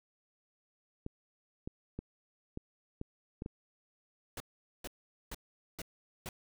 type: clicks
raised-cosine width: 3 ms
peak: -26 dBFS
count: 7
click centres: 1.064 / 1.675 / 1.99 / 2.574 / 3.014 / 3.421 / 3.461 s
type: noise bursts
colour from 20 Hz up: pink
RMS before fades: -42 dBFS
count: 5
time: 4.37-6.29 s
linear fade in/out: 2 ms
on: 32 ms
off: 440 ms
effects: none